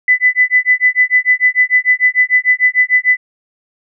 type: tone with tremolo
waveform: sine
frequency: 2000 Hz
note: B6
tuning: 21 cents sharp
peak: -5 dBFS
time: 0.08-3.17 s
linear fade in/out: 2 ms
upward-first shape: sine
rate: 6.7 Hz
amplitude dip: 100%
effects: none